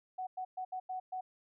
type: tone bursts at uneven times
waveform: sine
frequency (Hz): 744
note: F#5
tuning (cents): +9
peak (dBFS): -36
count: 6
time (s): 0.18-0.27 / 0.37-0.45 / 0.57-0.65 / 0.72-0.8 / 0.89-1 / 1.12-1.21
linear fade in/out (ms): 10
effects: none